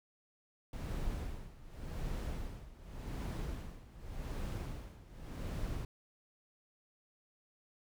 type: noise with tremolo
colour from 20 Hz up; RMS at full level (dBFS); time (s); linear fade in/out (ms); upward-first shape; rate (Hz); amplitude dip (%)
brown; -38; 0.73-5.85; 2; sine; 0.87; 85
effects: none